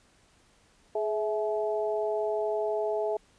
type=tone cluster; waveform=sine; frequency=422.3 / 654 / 853 Hz; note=G#4 / E5 / G#5; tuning=+29 / -14 / +46 cents; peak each=-29 / -30 / -36 dBFS; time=0.95-3.17 s; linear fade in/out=5 ms; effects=pink hiss -63 dBFS RMS until 3.38 s + resampled to 22050 Hz